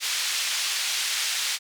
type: band-pass noise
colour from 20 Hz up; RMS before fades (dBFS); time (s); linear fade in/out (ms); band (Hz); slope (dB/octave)
pink; -27; 0-1.59; 50; 2600 to 7400; 12
effects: none